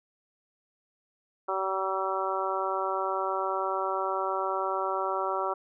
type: harmonic tone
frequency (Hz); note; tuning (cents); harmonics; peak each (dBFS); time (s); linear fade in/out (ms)
191; G3; -45; 2 / 3 / 4 / 5 / 6 / 7; -34 / -34 / -34 / -34 / -34 / -34; 1.48-5.54; 10
effects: none